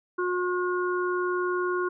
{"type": "harmonic tone", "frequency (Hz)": 360, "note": "F#4", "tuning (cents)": -47, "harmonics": [1, 3, 4], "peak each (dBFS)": [-26, -31, -32], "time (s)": [0.18, 1.89], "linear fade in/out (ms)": 10, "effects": []}